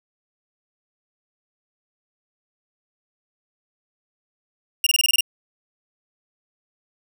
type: tone bursts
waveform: sawtooth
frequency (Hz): 2800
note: F7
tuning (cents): +4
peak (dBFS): -12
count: 8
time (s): 4.84-5.208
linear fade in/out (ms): 2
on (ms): 25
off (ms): 24
effects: none